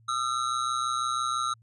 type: ring-modulated tone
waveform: square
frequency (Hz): 1287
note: E6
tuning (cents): -42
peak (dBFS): -24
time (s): 0.08-1.54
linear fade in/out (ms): 10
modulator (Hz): 63
effects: added 113 Hz sine -56 dBFS peak until 1.62 s + resampled to 22050 Hz